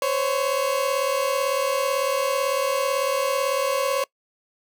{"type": "tone pair together", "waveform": "30% pulse", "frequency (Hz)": [516.4, 554.4], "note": ["C5", "C#5"], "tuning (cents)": [-23, 0], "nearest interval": "minor second", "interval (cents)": 123, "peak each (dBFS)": [-23, -20], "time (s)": [0.02, 4.04], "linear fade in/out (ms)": 2, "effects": ["noise-tail reverb RT60 0.1 s tail -23 dB re dry"]}